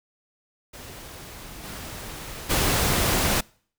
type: noise with level steps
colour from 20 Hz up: pink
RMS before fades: -41 / -37 / -22 dBFS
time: 0.73-3.41 s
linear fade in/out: 10 ms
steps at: 1.63 / 2.49 s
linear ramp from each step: 20 ms
effects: noise-tail reverb RT60 0.5 s tail -25 dB re dry